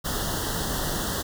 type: band-stop noise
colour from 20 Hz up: pink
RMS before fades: -28 dBFS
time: 0.04-1.23 s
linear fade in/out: 20 ms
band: 1900 to 2900 Hz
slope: 96 dB/octave
effects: none